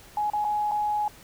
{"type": "tone with dropouts", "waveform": "sine", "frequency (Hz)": 838, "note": "G#5", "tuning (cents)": 15, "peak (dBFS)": -23, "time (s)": [0.17, 1.08], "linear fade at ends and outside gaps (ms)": 2, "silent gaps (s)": [[0.301, 0.334], [0.444, 0.448], [0.713, 0.718]], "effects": ["pink hiss -50 dBFS RMS until 1.23 s"]}